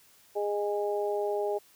harmonic tone, 205.6 Hz, G#3, 17 cents flat, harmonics 2 / 3 / 4, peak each -29 / -33 / -35 dBFS, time 0.35-1.59 s, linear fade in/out 20 ms, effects white hiss -60 dBFS RMS until 1.75 s

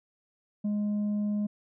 sine tone with tanh clipping, 207.7 Hz, G#3, in tune, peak -27 dBFS, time 0.64-1.47 s, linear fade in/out 10 ms, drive 3 dB, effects none

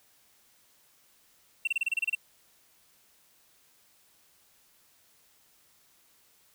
triangle tone bursts, 2713 Hz, E7, 49 cents sharp, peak -23 dBFS, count 10, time 1.65-2.151 s, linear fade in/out 5 ms, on 24 ms, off 29 ms, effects white hiss -64 dBFS RMS until 6.54 s

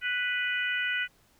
harmonic tone, 493.9 Hz, B4, in tune, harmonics 3 / 4 / 5 / 6, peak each -30 / -32 / -34 / -36 dBFS, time 0.01-1.08 s, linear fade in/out 50 ms, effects pink hiss -64 dBFS RMS until 1.39 s

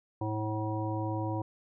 harmonic tone with a mistuned harmonic, 108.3 Hz, A2, 27 cents flat, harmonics 1 / 3 / 5 / 7 / 9, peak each -33 / -35 / -40 / -41 / -39 dBFS, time 0.21-1.42 s, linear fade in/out 5 ms, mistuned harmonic 9, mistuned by -28 cents, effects none

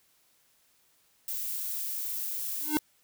violet noise, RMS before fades -34 dBFS, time 1.28-2.79 s, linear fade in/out 2 ms
square tone with exponential growth, 303.7 Hz, D#4, 42 cents flat, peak -21 dBFS, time 2.6-2.77 s, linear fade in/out 0 ms, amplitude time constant 35 ms
effects white hiss -67 dBFS RMS until 3.03 s

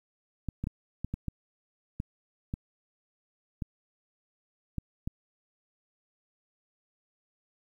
clicks, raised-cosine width 5 ms, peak -20 dBFS, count 11, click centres 0.487 / 0.64 / 0.671 / 1.046 / 1.14 / 1.283 / 2.001 / 2.539 / 3.622 / 4.783 / 5.075 s, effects 10-bit

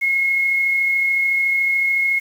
sine tone with amplitude modulation, 2165 Hz, C#7, 41 cents flat, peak -14 dBFS, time 0.01-2.2 s, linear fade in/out 20 ms, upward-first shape sine, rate 33.8 Hz, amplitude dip 25%, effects 7-bit

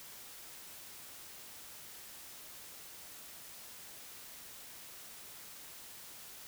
silence, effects white hiss -51 dBFS RMS until 6.47 s

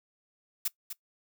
blue noise with echo, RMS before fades -29 dBFS, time 0.65-0.68 s, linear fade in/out 5 ms, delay 250 ms, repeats 1, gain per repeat -9 dB, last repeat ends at 0.93 s, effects noise-tail reverb RT60 0.1 s tail -20 dB re dry

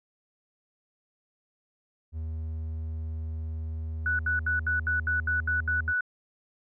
triangle tone, 79.5 Hz, D#2, 38 cents sharp, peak -29 dBFS, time 2.12-5.94 s, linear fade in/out 50 ms
sine tone bursts, 1480 Hz, F#6, in tune, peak -24 dBFS, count 10, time 4.06-6.008 s, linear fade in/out 2 ms, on 130 ms, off 72 ms
effects none

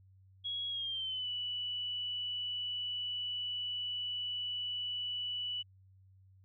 sine tone with pitch glide, 3322 to 2960 Hz, G#7 to F#7, 0 to 0 cents, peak -35 dBFS, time 0.44-5.63 s, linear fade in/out 20 ms, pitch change -200 cents, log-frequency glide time 0.69-1.29 s, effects added 95 Hz sine -59 dBFS peak until 6.44 s

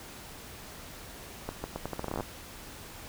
accelerating click train, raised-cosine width 1 ms, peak -19 dBFS, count 15, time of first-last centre 1.49-2.207 s, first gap 150 ms, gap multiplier 0.8, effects pink hiss -46 dBFS RMS until 3.08 s

